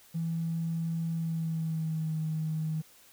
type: tone with pitch glide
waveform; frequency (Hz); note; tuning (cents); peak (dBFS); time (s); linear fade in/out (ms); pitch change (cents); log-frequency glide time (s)
triangle; 164.81 to 157.37; E3 to D#3; 0 to +20; -25; 0.14-2.82; 20; -80; 1.12-2.18
effects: tanh soft clip ceiling -27 dBFS + white hiss -58 dBFS RMS until 3.12 s